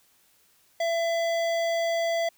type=tone with notch filter; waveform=square; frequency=670 Hz; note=E5; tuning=28 cents sharp; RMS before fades=-26 dBFS; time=0.8-2.29 s; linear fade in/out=5 ms; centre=11000 Hz; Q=0.58; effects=white hiss -63 dBFS RMS until 2.37 s